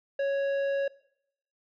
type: tone with tanh clipping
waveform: sine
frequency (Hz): 554.4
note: C#5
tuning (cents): 0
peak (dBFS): -27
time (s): 0.19-0.88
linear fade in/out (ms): 5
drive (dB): 10
effects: noise-tail reverb RT60 0.7 s tail -20 dB re dry